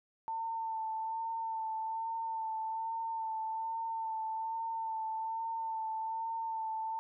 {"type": "tone with vibrato", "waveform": "sine", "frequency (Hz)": 895, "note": "A5", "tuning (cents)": 29, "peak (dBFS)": -34, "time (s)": [0.28, 6.99], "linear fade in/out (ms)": 0, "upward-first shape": "sine", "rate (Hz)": 1.2, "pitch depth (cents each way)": 23, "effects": []}